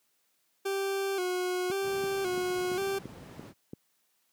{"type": "tone with vibrato", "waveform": "40% pulse", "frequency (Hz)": 376.9, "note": "F#4", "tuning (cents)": 32, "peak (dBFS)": -28, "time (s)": [0.65, 2.99], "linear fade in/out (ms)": 10, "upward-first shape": "square", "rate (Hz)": 0.94, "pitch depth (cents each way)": 65}
{"type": "click train", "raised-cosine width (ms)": 3, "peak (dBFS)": -25, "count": 7, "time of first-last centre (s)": [1.7, 3.734], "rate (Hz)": 2.95}
{"type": "noise", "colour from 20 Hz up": "brown", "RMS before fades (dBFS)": -40, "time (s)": [1.81, 3.54], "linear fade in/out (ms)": 50}
{"effects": ["white hiss -73 dBFS RMS until 4.32 s", "high-pass 150 Hz 12 dB/octave"]}